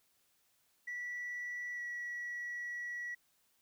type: tone with pitch glide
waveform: sine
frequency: 1953 to 1933.9 Hz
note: B6 to B6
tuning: -20 to -37 cents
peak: -37 dBFS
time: 0.87-3.15 s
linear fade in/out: 10 ms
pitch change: -17 cents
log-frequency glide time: 1.75-1.8 s
effects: tanh soft clip ceiling -36 dBFS + white hiss -74 dBFS RMS until 3.61 s